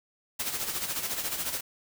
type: noise with tremolo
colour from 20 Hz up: white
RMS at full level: -30 dBFS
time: 0.39-1.61 s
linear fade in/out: 10 ms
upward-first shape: sine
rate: 14 Hz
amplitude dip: 60%
effects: none